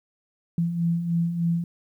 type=beating tone pair; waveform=sine; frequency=166.5 / 169.8 Hz; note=E3 / F3; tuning=+18 / -48 cents; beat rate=3.3 Hz; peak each=-30 / -22 dBFS; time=0.58-1.64 s; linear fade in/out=2 ms; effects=10-bit